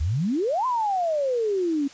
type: exponential two-way sweep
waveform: sine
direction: up then down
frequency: 68.5 to 1046.5 to 271.5 Hz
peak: -21 dBFS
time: 0-1.88 s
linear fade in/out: 10 ms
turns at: 0.66 s
effects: white hiss -47 dBFS RMS until 1.93 s + resampled to 16000 Hz